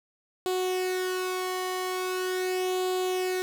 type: tone with flanger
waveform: sawtooth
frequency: 369.1 Hz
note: F#4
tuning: 4 cents flat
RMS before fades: -29 dBFS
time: 0.46-3.42 s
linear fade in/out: 0 ms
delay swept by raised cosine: 0.26 to 0.99 ms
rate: 0.41 Hz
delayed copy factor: +0.55
effects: none